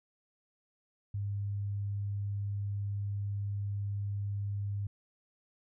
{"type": "tone", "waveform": "sine", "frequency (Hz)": 101, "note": "G#2", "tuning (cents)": -48, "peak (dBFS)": -32, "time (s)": [1.14, 4.87], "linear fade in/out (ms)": 5, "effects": []}